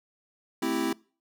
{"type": "chord", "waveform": "square", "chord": "A minor seventh", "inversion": "none", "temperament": "equal", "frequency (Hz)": [220, 261.6, 329.6, 392], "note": ["A3", "C4", "E4", "G4"], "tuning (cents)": [0, 0, 0, 0], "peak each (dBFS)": [-36, -31, -30, -35], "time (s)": [0.62, 0.93], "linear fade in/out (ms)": 5, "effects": ["noise-tail reverb RT60 0.4 s tail -24 dB re dry"]}